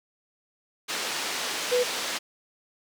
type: band-pass noise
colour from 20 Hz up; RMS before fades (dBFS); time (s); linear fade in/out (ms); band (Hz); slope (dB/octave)
white; -31; 0.88-2.19; 20; 290 to 5300; 12
type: tone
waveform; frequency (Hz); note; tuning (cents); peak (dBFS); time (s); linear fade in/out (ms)
sine; 493.9; B4; 0; -20; 1.71-1.84; 20
effects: none